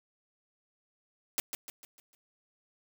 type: noise with echo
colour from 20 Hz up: white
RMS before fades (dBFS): -30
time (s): 1.38-1.4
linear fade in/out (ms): 0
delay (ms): 150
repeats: 5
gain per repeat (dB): -7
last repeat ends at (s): 2.15
effects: none